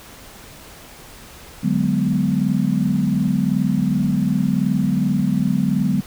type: chord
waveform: sine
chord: G# half-diminished seventh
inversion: second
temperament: equal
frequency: 146.83 / 185 / 207.7 / 246.9 Hz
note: D3 / F#3 / G#3 / B3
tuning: 0 / 0 / 0 / 0 cents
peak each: -23 / -20 / -21 / -22 dBFS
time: 1.63-6.01 s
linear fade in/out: 10 ms
effects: pink hiss -41 dBFS RMS until 6.06 s